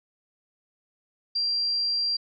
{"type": "tone", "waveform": "sine", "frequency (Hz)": 4739, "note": "D8", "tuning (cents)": 15, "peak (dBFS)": -23, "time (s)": [1.35, 2.17], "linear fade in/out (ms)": 10, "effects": []}